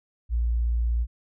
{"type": "tone", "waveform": "sine", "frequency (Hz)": 58.27, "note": "A#1", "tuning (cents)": 0, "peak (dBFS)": -21, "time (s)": [0.29, 1.07], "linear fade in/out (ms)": 50, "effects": []}